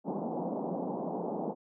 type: band-pass noise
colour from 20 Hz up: pink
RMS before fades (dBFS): -35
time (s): 0.04-1.55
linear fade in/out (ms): 50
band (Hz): 170 to 900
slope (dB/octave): 48
effects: none